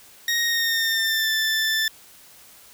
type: tone with pitch glide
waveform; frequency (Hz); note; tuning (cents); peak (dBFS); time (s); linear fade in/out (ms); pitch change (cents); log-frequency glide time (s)
20% pulse; 1870 to 1765; A#6 to A6; +5 to +5; -15; 0.28-1.88; 2; -100; 0.44-1.31
effects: white hiss -49 dBFS RMS until 2.73 s